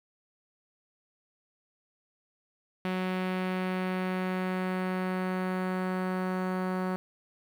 sawtooth tone with low-pass filter sweep, 185 Hz, F#3, in tune, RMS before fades -31 dBFS, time 2.85-6.96 s, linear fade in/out 0 ms, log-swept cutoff 2700 to 1400 Hz, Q 1.4, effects 9-bit

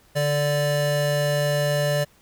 square tone pair together, 146 / 585.6 Hz, D3 / D5, -10 / -5 cents, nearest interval 2 octaves, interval 2405 cents, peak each -24 / -23 dBFS, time 0.15-2.05 s, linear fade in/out 20 ms, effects pink hiss -57 dBFS RMS until 2.21 s

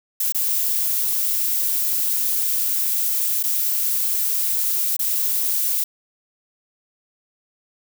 violet noise with dropouts, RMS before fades -21 dBFS, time 0.2-5.84 s, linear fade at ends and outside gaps 5 ms, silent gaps 0.323-0.346 / 3.429-3.436 / 4.967-4.992 s, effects none

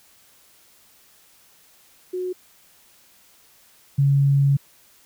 sine tone pair in turn, 365.4 / 139.58 Hz, F#4 / C#3, -22 / +12 cents, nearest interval octave + perfect fourth, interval 1666 cents, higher first, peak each -24 / -14 dBFS, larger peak second, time 2.13-2.33 / 3.98-4.57 s, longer second, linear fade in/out 10 ms, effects white hiss -55 dBFS RMS until 5.05 s

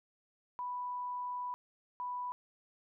sine tone bursts at uneven times, 987.8 Hz, B5, in tune, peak -36 dBFS, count 2, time 0.59-1.54 / 2-2.32 s, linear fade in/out 0 ms, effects none

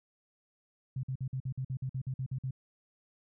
sine tone bursts, 130.81 Hz, C3, in tune, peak -32 dBFS, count 13, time 0.96-2.509 s, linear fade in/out 5 ms, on 73 ms, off 50 ms, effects none

